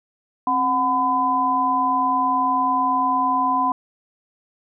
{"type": "tone cluster", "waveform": "sine", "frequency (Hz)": [265.5, 740, 1009], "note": ["C4", "F#5", "B5"], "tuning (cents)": [25, 0, 37], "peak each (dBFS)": [-26, -24, -18], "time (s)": [0.47, 3.72], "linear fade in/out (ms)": 2, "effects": []}